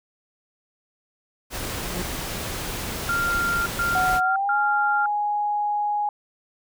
pink noise, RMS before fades -30 dBFS, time 1.5-4.21 s, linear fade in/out 50 ms
25% pulse tone with exponential growth, 180 Hz, F#3, 47 cents flat, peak -24 dBFS, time 1.56-2.02 s, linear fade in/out 2 ms, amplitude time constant 100 ms
sine tone bursts, 1391 Hz, F6, 7 cents flat, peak -21 dBFS, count 3, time 3.09-5.06 s, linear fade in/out 2 ms, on 570 ms, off 130 ms
sine tone with pitch glide, 740 to 830.6 Hz, F#5 to G#5, 0 to 0 cents, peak -21 dBFS, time 3.95-6.09 s, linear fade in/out 2 ms, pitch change +200 cents, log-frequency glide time 4.22-4.56 s
effects none

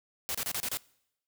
white noise bursts, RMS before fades -33 dBFS, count 6, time 0.29-0.771 s, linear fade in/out 0 ms, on 56 ms, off 29 ms, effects noise-tail reverb RT60 0.8 s tail -24 dB re dry

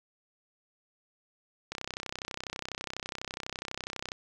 click train, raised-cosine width 0.2 ms, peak -18 dBFS, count 78, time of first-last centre 1.72-4.119 s, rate 32.1 Hz, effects none

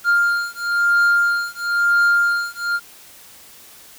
triangle beating tone pair, 1401 / 1402 Hz, F6 / F6, +5 / +6 cents, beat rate 1 Hz, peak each -16 dBFS, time 0.04-2.8 s, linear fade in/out 50 ms, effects white hiss -44 dBFS RMS until 3.98 s

